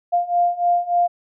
sine beating tone pair, 698.5 / 701.9 Hz, F5 / F5, 0 / +9 cents, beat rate 3.4 Hz, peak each -20 / -18 dBFS, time 0.12-1.08 s, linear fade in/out 20 ms, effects none

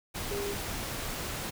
sine tone in noise, 403.3 Hz, G4, 49 cents sharp, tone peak -33 dBFS, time 0.3-0.55 s, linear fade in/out 20 ms, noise pink, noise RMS -36 dBFS, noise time 0.14-1.51 s, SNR 0 dB, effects none

